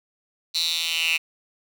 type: tone with high-pass filter sweep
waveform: 10% pulse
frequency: 164.81 Hz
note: E3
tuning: in tune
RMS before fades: -24 dBFS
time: 0.54-1.18 s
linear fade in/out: 20 ms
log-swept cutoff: 4100 to 2600 Hz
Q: 7
effects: none